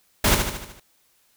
pink noise with echo, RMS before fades -18 dBFS, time 0.24-0.35 s, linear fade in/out 5 ms, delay 75 ms, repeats 6, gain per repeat -5 dB, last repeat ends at 0.8 s, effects white hiss -63 dBFS RMS until 1.36 s

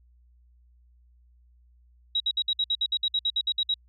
sine tone bursts, 3843 Hz, B7, 48 cents flat, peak -22 dBFS, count 15, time 2.15-3.742 s, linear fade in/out 5 ms, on 52 ms, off 58 ms, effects added 60 Hz sine -56 dBFS peak until 3.88 s

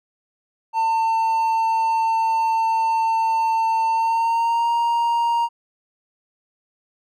triangle tone with pitch glide, 899 to 936.1 Hz, A5 to A#5, +37 to +7 cents, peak -15 dBFS, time 0.73-5.49 s, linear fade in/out 50 ms, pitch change +70 cents, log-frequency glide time 3.88-4.71 s, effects none

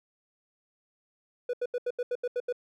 triangle tone bursts, 491 Hz, B4, 10 cents flat, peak -25 dBFS, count 9, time 1.49-2.526 s, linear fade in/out 5 ms, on 44 ms, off 80 ms, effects none

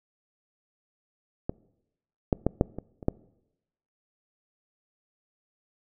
clicks, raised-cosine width 2 ms, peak -15 / -8 / -9 / -6 / -21 / -27 / -9 dBFS, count 7, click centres 1.495 / 2.328 / 2.466 / 2.611 / 2.786 / 3.028 / 3.084 s, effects noise-tail reverb RT60 0.9 s tail -23 dB re dry

